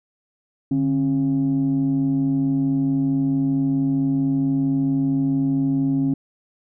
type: tone pair together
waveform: sine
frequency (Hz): 146.83 / 271.3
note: D3 / C#4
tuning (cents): 0 / -37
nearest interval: major seventh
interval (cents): 1063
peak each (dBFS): -22 / -17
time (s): 0.71-6.14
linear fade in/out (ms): 5
effects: tanh soft clip ceiling -13 dBFS